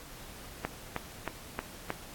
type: click train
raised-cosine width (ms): 0.5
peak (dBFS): -16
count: 5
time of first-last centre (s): 0.65-1.904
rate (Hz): 3.19
effects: pink hiss -48 dBFS RMS until 2.14 s + AAC 64 kbps